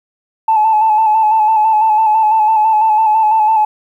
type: tone with vibrato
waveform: sine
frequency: 869 Hz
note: A5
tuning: 22 cents flat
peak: -7 dBFS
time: 0.48-3.65 s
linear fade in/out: 5 ms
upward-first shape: square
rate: 6 Hz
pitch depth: 33 cents each way
effects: tanh soft clip ceiling -3 dBFS + 8-bit